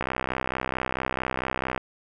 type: click train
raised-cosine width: 0.5 ms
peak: -11 dBFS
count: 115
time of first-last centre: 0.01-1.777 s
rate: 64.5 Hz
effects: none